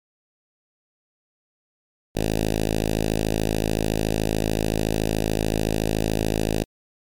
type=tone with notch filter; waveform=5% pulse; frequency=53.7 Hz; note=A1; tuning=41 cents flat; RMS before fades=-23 dBFS; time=2.15-6.64 s; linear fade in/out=10 ms; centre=1300 Hz; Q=0.82; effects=MP3 96 kbps